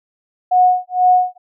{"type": "tone with tremolo", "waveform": "sine", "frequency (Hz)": 730, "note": "F#5", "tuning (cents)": -24, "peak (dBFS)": -7, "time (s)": [0.51, 1.38], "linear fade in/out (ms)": 10, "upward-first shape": "sine", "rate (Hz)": 2.1, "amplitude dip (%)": 100, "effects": []}